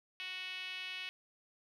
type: tone with band-pass filter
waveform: 5% pulse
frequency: 370 Hz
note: F#4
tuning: in tune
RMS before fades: -43 dBFS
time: 0.2-1.09 s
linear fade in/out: 0 ms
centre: 2700 Hz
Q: 3
effects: none